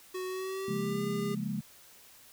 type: tone with pitch glide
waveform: square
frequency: 370.1 to 403.6 Hz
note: F#4 to G#4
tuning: 0 to -49 cents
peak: -35 dBFS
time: 0.14-1.35 s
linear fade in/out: 10 ms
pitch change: +151 cents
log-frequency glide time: 0.26-1.03 s
type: chord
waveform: sine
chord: Bb minor seventh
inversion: first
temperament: equal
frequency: 138.59 / 174.61 / 207.7 / 233.1 Hz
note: Db3 / F3 / Ab3 / Bb3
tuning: 0 / 0 / 0 / 0 cents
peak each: -39 / -38 / -34 / -40 dBFS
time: 0.68-1.61 s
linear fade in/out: 5 ms
effects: white hiss -56 dBFS RMS until 2.32 s